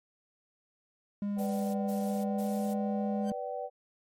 triangle tone with pitch glide, 203.3 to 207.3 Hz, G#3 to G#3, -37 to -3 cents, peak -28 dBFS, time 1.22-3.32 s, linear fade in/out 2 ms, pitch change +34 cents, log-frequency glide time 2.11-2.61 s
sine chord, G major, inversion first, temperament equal with one note detuned, 493.9 / 587.3 / 764.3 Hz, B4 / D5 / G5, 0 / 0 / -44 cents, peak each -38 dBFS, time 1.36-3.7 s, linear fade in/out 50 ms
blue noise bursts, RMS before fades -48 dBFS, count 3, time 1.38-2.74 s, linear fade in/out 10 ms, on 360 ms, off 140 ms
10% pulse tone with exponential growth, 1558 Hz, G6, 11 cents flat, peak -36 dBFS, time 3.19-3.3 s, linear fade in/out 1 ms, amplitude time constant 22 ms
effects MP3 64 kbps

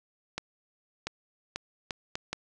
accelerating click train, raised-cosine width 0.2 ms, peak -15 dBFS, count 6, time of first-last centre 0.38-2.33 s, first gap 690 ms, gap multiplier 0.71, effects resampled to 24000 Hz + 7-bit

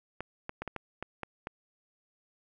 clicks, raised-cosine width 0.5 ms, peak -21 dBFS, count 8, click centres 0.206 / 0.494 / 0.62 / 0.677 / 0.763 / 1.026 / 1.233 / 1.471 s, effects none

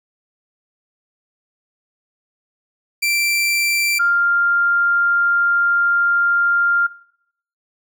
sawtooth / sine tone pair in turn, 2349 / 1396.7 Hz, D7 / F6, 0 / 0 cents, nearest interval major sixth, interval 900 cents, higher first, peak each -13 dBFS, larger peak neither, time 3.02-3.99 / 3.99-6.87 s, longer second, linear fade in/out 10 ms, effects noise-tail reverb RT60 0.7 s tail -20 dB re dry

